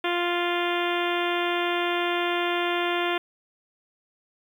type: harmonic tone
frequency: 349.2 Hz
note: F4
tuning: in tune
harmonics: 1 / 2 / 3 / 4 / 5 / 6 / 7 / 8 / 9 / 10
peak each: -27 / -30 / -32 / -33 / -34 / -35 / -35 / -36 / -37 / -37 dBFS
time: 0.04-3.18 s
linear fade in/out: 5 ms
effects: 9-bit